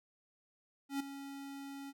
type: tone with ADSR envelope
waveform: square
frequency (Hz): 277.2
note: C#4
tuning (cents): 0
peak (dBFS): -33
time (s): 0.89-1.93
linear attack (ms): 110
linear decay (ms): 8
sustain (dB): -12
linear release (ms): 40
effects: none